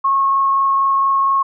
sine tone with frequency modulation, 1091 Hz, C#6, 28 cents flat, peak -12 dBFS, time 0.04-1.43 s, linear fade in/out 10 ms, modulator 24.3 Hz, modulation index 0.39, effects none

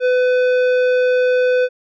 triangle tone with tanh clipping, 502 Hz, B4, 28 cents sharp, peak -14 dBFS, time 0-1.69 s, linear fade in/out 50 ms, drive 16 dB, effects none

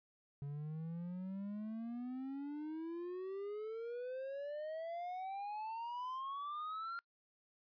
triangle exponential sweep, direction up, 140 to 1396.9 Hz, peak -39 dBFS, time 0.42-6.99 s, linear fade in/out 0 ms, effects noise-tail reverb RT60 0.1 s tail -25 dB re dry + resampled to 11025 Hz

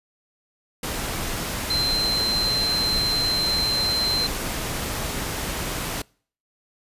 sine tone in noise, 4106 Hz, C8, 33 cents flat, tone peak -21 dBFS, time 1.7-4.27 s, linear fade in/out 5 ms, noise pink, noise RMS -28 dBFS, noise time 0.83-6.02 s, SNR +4 dB, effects noise-tail reverb RT60 0.5 s tail -26 dB re dry + resampled to 32000 Hz

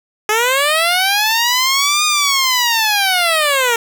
10% pulse linear two-way sweep, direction up then down, 417.2 to 1231 to 454.5 Hz, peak -4 dBFS, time 0.29-3.76 s, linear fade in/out 2 ms, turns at 2.05 s, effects none

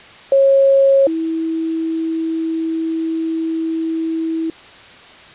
sine tone pair in turn, 546 / 324.7 Hz, C#5 / E4, -26 / -26 cents, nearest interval major sixth, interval 900 cents, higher first, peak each -8 / -17 dBFS, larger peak first, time 0.32-1.07 / 1.07-4.5 s, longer second, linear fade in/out 2 ms, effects white hiss -40 dBFS RMS until 5.34 s + resampled to 8000 Hz

